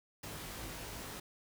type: noise with comb filter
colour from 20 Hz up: pink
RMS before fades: -45 dBFS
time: 0.23-1.2 s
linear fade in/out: 5 ms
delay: 19 ms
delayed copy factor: +0.9
effects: none